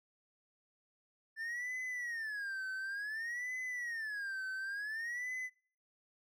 triangle tone with vibrato, 1760 Hz, A6, in tune, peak -36 dBFS, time 1.36-5.5 s, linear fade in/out 50 ms, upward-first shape sine, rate 0.56 Hz, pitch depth 240 cents each way, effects noise-tail reverb RT60 0.5 s tail -25 dB re dry

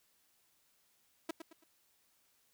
sawtooth tone with echo, 325.5 Hz, E4, 22 cents flat, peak -31 dBFS, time 1.29-1.31 s, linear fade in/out 5 ms, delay 110 ms, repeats 3, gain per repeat -9 dB, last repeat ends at 1.64 s, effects white hiss -73 dBFS RMS until 2.53 s

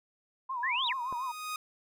sine tone with vibrato, 1008 Hz, B5, 35 cents sharp, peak -32 dBFS, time 0.49-1.32 s, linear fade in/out 10 ms, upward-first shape triangle, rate 7 Hz, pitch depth 140 cents each way
sawtooth tone with exponential growth, 1244.5 Hz, D#6, in tune, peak -29 dBFS, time 0.5-1.56 s, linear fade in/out 2 ms, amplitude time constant 230 ms
sine exponential two-way sweep, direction up then down, 1640 to 3951 to 1640 Hz, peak -29 dBFS, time 0.63-0.93 s, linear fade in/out 5 ms, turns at 0.87 s
click, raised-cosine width 1 ms, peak -27 dBFS, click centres 1.126 s
effects none

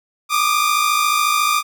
sawtooth tone pair together, 1174.7 / 1228.8 Hz, D6 / D#6, 0 / -22 cents, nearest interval minor second, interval 78 cents, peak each -14 dBFS, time 0.29-1.63 s, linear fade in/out 50 ms, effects none

